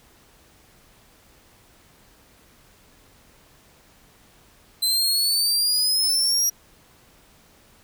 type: exponential sweep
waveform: sawtooth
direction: up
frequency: 4048 to 5720 Hz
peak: -16 dBFS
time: 4.82-6.5 s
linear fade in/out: 10 ms
effects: pink hiss -55 dBFS RMS until 7.83 s

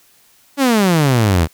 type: exponential sweep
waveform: sawtooth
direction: down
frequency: 288.9 to 76.3 Hz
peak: -7 dBFS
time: 0.57-1.48 s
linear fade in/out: 50 ms
effects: white hiss -52 dBFS RMS until 1.53 s

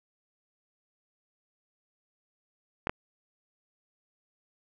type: clicks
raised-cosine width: 0.5 ms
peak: -13 dBFS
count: 2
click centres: 2.871 / 2.895 s
effects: none

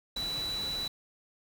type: tone in noise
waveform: sine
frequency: 3951 Hz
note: B7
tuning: in tune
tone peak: -32 dBFS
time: 0.16-0.88 s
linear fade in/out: 5 ms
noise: pink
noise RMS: -42 dBFS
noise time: 0.16-0.88 s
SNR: +7 dB
effects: none

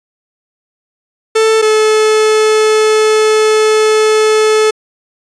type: tone pair in turn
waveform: 45% pulse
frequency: 441.6 / 432.8 Hz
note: A4 / A4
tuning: +6 / -29 cents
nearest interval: unison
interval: 35 cents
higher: first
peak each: -7 dBFS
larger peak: neither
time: 1.35-1.62 / 1.62-4.71 s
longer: second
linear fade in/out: 10 ms
effects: resampled to 22050 Hz

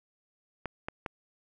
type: clicks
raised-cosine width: 0.5 ms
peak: -19 dBFS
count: 3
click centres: 0.657 / 0.885 / 1.062 s
effects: none

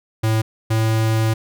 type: tone pair in turn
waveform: square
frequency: 110.6 / 111.18 Hz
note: A2 / A2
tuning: +9 / +18 cents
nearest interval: unison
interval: 9 cents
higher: second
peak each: -16 dBFS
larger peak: neither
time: 0.23-0.42 / 0.7-1.34 s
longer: second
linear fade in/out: 10 ms
effects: none

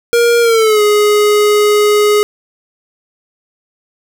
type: tone with pitch glide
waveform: square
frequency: 471.5 to 417.6 Hz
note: A#4 to G#4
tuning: +20 to +10 cents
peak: -8 dBFS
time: 0.13-2.23 s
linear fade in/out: 0 ms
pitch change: -210 cents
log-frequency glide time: 0.41-0.82 s
effects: none

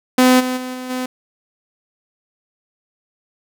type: tone with level steps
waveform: sawtooth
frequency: 254.2 Hz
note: C4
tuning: 50 cents flat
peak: -5 / -15 / -21 / -23 / -17 dBFS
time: 0.18-1.06 s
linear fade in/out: 5 ms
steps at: 0.39 / 0.56 / 0.73 / 0.89 s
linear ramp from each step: 20 ms
effects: none

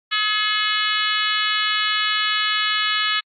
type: harmonic tone with a mistuned harmonic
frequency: 424.9 Hz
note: G#4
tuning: 40 cents sharp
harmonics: 3 / 4 / 5 / 6 / 7 / 8 / 9 / 10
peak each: -25 / -25 / -27 / -30 / -25 / -26 / -31 / -30 dBFS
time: 0.11-3.21 s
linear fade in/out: 20 ms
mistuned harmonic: 5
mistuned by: +21 cents
effects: AAC 64 kbps

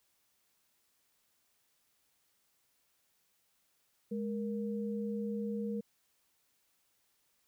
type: tone pair together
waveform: sine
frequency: 208.9 / 469 Hz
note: G#3 / A#4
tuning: +10 / +11 cents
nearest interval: octave + major second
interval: 1401 cents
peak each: -35 / -39 dBFS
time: 4.11-5.81 s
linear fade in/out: 10 ms
effects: white hiss -75 dBFS RMS until 7.47 s

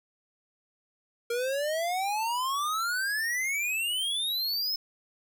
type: exponential sweep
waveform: square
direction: up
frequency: 464.5 to 5274 Hz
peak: -28 dBFS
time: 1.3-4.76 s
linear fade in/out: 5 ms
effects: none

